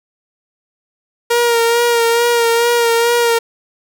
sawtooth tone with vibrato, 469.3 Hz, A#4, 12 cents sharp, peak -7 dBFS, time 1.3-3.39 s, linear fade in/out 10 ms, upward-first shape sine, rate 2.3 Hz, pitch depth 29 cents each way, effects none

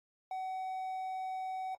triangle tone, 753 Hz, F#5, 30 cents sharp, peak -34 dBFS, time 0.31-1.75 s, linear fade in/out 2 ms, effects AAC 48 kbps

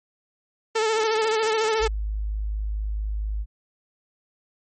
sawtooth tone with vibrato, 440 Hz, A4, in tune, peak -16 dBFS, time 0.75-1.88 s, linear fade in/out 10 ms, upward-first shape sine, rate 14 Hz, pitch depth 45 cents each way
sine tone, 52.2 Hz, G#1, 10 cents sharp, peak -24 dBFS, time 1.79-3.46 s, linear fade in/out 50 ms
effects MP3 32 kbps

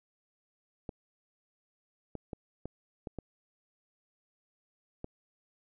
clicks, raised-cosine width 2 ms, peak -25 dBFS, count 7, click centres 0.892 / 2.153 / 2.332 / 2.656 / 3.072 / 3.187 / 5.044 s, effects none

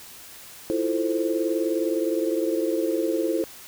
sine chord, F major seventh, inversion third, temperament equal, 329.6 / 349.2 / 440 / 523.3 Hz, E4 / F4 / A4 / C5, 0 / 0 / 0 / 0 cents, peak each -25 / -29 / -28 / -28 dBFS, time 0.7-3.44 s, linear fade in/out 0 ms, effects white hiss -44 dBFS RMS until 3.67 s

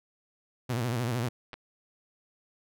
sawtooth tone with vibrato, 120.1 Hz, B2, 48 cents flat, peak -24 dBFS, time 0.69-1.29 s, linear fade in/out 10 ms, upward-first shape sine, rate 13 Hz, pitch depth 110 cents each way
clicks, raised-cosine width 0.3 ms, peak -25 dBFS, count 2, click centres 1.532 / 1.54 s
effects none

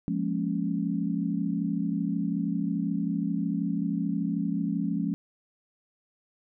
sine chord, Bb minor seventh, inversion second, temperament equal, 174.61 / 207.7 / 233.1 / 277.2 Hz, F3 / Ab3 / Bb3 / Db4, 0 / 0 / 0 / 0 cents, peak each -30 / -30 / -36 / -31 dBFS, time 0.08-5.14 s, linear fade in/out 0 ms, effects none

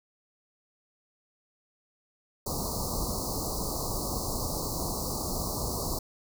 pink band-stop noise, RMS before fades -32 dBFS, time 2.46-5.99 s, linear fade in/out 5 ms, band 1200 to 4200 Hz, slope 96 dB/octave, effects none

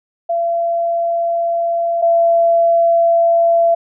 sine tone pair in turn, 679 / 675.2 Hz, F5 / E5, -49 / +41 cents, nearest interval unison, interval 10 cents, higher first, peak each -14 / -9 dBFS, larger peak second, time 0.29-2.02 / 2.02-3.75 s, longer neither, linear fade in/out 10 ms, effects none

